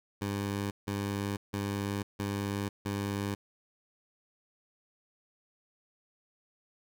15% pulse tone bursts, 100.5 Hz, G2, 44 cents sharp, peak -25 dBFS, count 5, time 0.21-3.35 s, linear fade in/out 10 ms, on 500 ms, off 160 ms, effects none

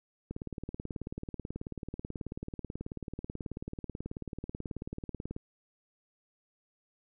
click train, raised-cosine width 3 ms, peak -25 dBFS, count 94, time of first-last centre 0.31-5.364 s, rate 18.4 Hz, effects none

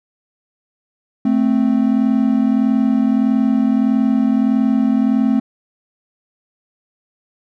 triangle tone pair together, 220 / 261.6 Hz, A3 / C4, 0 / 0 cents, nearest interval minor third, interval 300 cents, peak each -13 dBFS, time 1.25-5.4 s, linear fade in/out 5 ms, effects none

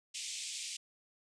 white band-pass noise, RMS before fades -42 dBFS, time 0.14-0.77 s, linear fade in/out 10 ms, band 2300 to 8600 Hz, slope 48 dB/octave, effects none

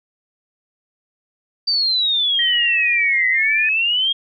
sine exponential two-way sweep, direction down then up, 4673 to 2005 to 3265 Hz, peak -15 dBFS, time 1.67-4.13 s, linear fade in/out 10 ms, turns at 3.28 s
sine tone with pitch glide, 1900 to 1762.6 Hz, A#6 to A6, +33 to +3 cents, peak -20 dBFS, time 2.39-3.69 s, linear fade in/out 2 ms, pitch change -130 cents, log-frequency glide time 3.31-3.42 s
effects none

